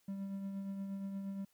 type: tone with tremolo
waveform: triangle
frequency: 196 Hz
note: G3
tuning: in tune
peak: -35 dBFS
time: 0.08-1.45 s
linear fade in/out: 5 ms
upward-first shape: triangle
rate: 8.5 Hz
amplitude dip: 40%
effects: white hiss -74 dBFS RMS until 1.53 s